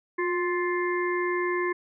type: harmonic tone with a mistuned harmonic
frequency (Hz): 350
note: F4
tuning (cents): +4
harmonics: 1 / 3 / 5 / 6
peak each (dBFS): -26 / -31 / -33 / -34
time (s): 0.18-1.73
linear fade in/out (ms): 10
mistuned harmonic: 1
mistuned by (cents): +32
effects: none